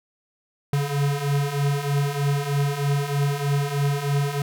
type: beating tone pair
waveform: square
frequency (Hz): 140 / 143.2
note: C#3 / D3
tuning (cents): +18 / -43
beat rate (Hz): 3.2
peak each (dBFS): -27 / -23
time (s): 0.73-4.42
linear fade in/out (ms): 2
effects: none